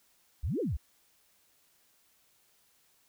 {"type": "exponential two-way sweep", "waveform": "sine", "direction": "up then down", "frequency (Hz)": [52.8, 517, 52.8], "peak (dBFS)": -29, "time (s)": [0.43, 0.77], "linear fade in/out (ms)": 10, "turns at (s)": 0.6, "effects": ["white hiss -68 dBFS RMS until 3.08 s"]}